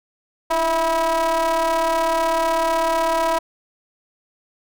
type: ring-modulated tone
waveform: square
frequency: 160 Hz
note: D#3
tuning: 49 cents sharp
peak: -15 dBFS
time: 0.5-3.39 s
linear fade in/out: 10 ms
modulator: 818 Hz
effects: none